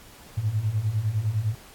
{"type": "beating tone pair", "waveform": "sine", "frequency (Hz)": [101.2, 111.1], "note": ["G#2", "A2"], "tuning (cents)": [-44, 17], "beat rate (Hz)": 9.9, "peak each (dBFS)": [-28, -24], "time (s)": [0.37, 1.55], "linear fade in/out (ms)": 10, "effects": ["pink hiss -49 dBFS RMS until 1.74 s", "AAC 64 kbps"]}